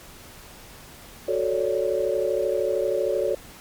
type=chord; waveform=sine; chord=D major seventh; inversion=first; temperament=equal; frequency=370 / 440 / 554.4 / 587.3 Hz; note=F#4 / A4 / C#5 / D5; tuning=0 / 0 / 0 / 0 cents; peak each=-27 / -26 / -25 / -29 dBFS; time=1.28-3.35 s; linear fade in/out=5 ms; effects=pink hiss -45 dBFS RMS until 3.6 s + MP3 96 kbps